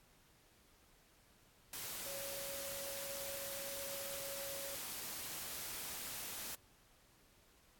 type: tone in noise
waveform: sine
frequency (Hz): 555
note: C#5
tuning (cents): +2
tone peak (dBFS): -47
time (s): 2.06-4.75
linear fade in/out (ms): 2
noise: white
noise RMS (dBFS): -45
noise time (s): 1.73-6.55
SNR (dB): -5
effects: pink hiss -68 dBFS RMS until 7.79 s + AAC 64 kbps